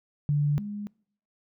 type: tone pair in turn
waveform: sine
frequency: 146.1 / 206.2 Hz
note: D3 / G#3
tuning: -9 / -12 cents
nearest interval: tritone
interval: 597 cents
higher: second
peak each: -21 / -32 dBFS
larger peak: first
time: 0.29-0.58 / 0.58-0.87 s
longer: neither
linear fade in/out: 0 ms
effects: noise-tail reverb RT60 0.6 s tail -25 dB re dry